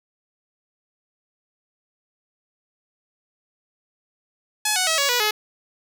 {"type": "tone with pitch steps", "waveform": "5% pulse", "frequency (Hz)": [850, 740, 644.2, 560.8, 488.2, 425], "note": ["G#5", "F#5", "E5", "C#5", "B4", "G#4"], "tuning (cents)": [40, 0, -40, 20, -20, 40], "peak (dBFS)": -7, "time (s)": [4.65, 5.31], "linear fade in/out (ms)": 5, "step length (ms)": 110, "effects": []}